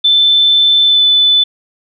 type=tone with pitch glide; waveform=sine; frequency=3530 to 3500 Hz; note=A7 to A7; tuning=+5 to -10 cents; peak=-6 dBFS; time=0.04-1.44 s; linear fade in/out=10 ms; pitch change=-15 cents; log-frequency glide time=0.84-1.04 s; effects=none